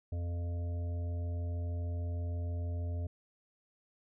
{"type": "harmonic tone", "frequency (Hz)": 86.4, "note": "F2", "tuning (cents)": -18, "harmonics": [1, 3, 5, 7, 8], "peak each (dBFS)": [-33, -49, -53, -51, -58], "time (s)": [0.12, 3.07], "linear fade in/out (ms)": 5, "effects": []}